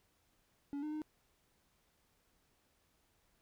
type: tone with pitch steps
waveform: triangle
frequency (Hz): 284 / 303.4 / 306.8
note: C#4 / D#4 / D#4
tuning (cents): +42 / -44 / -24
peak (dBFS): -36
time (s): 0.73-1.018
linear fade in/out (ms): 0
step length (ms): 96
effects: pink hiss -75 dBFS RMS until 3.41 s